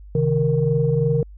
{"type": "tone cluster", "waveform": "sine", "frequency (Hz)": [133.4, 156.3, 465.5], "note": ["C3", "D#3", "A#4"], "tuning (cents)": [34, 8, -2], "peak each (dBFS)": -20, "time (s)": [0.15, 1.23], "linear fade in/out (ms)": 2, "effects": ["tanh soft clip ceiling -6 dBFS", "added 50 Hz sine -38 dBFS peak until 1.37 s"]}